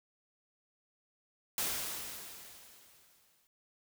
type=noise with exponential decay; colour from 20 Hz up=white; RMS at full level=-33 dBFS; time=1.58-3.47 s; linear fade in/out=1 ms; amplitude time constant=410 ms; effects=none